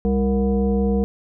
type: tone with frequency modulation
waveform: sine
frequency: 200.2 Hz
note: G3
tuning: 37 cents sharp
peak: -16 dBFS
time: 0.05-1.04 s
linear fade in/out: 0 ms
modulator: 265 Hz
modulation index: 1.1
effects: none